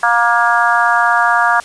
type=harmonic tone; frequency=235.9 Hz; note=A#3; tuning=21 cents sharp; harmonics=3 / 4 / 5 / 6 / 7; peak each=-16 / -16 / -16 / -16 / -16 dBFS; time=0.03-1.6 s; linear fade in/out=2 ms; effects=white hiss -37 dBFS RMS until 1.64 s + resampled to 22050 Hz